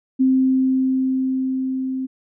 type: tone with level ramp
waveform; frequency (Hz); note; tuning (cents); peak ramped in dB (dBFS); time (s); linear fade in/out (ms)
sine; 261.6; C4; 0; -12 to -22; 0.19-2.07; 20
effects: none